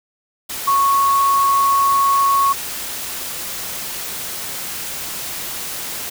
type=tone in noise; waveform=sine; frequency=1105 Hz; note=C#6; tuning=6 cents flat; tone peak=-12 dBFS; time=0.67-2.53 s; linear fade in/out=10 ms; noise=white; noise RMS=-27 dBFS; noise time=0.49-6.1 s; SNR=+12 dB; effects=none